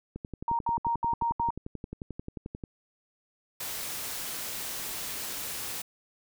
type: click train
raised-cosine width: 3 ms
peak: -24 dBFS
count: 29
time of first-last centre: 0.16-2.638 s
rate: 11.3 Hz
type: tone bursts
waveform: sine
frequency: 932.3 Hz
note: A#5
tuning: in tune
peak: -25 dBFS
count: 6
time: 0.48-1.505 s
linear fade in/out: 2 ms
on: 110 ms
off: 73 ms
type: noise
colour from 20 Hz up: white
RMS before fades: -36 dBFS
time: 3.6-5.82 s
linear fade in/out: 5 ms
effects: none